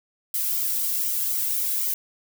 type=noise with flanger; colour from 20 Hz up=violet; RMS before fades=-25 dBFS; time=0.34-1.94 s; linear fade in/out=2 ms; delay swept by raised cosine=1.1 to 1.69 ms; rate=4 Hz; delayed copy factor=-0.9; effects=none